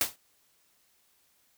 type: noise with exponential decay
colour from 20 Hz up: white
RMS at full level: -22 dBFS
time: 0.01-0.16 s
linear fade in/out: 1 ms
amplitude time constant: 32 ms
effects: white hiss -68 dBFS RMS until 1.57 s